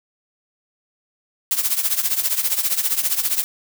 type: noise with tremolo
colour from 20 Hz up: blue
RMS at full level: -17 dBFS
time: 1.51-3.44 s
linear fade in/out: 0 ms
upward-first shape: triangle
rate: 15 Hz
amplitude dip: 85%
effects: none